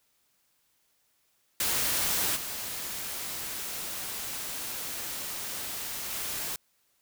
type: noise with level steps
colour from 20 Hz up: white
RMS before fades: -28 / -36 / -34 dBFS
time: 1.6-6.56 s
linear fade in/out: 2 ms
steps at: 2.35 / 6.1 s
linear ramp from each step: 20 ms
effects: white hiss -71 dBFS RMS until 7.01 s